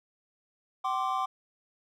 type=chord; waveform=triangle; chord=G suspended fourth; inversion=none; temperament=equal with one note detuned; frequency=764.8 / 1046.5 / 1174.7 Hz; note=G5 / C6 / D6; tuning=-43 / 0 / 0 cents; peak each=-30 dBFS; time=0.84-1.26 s; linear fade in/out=10 ms; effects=none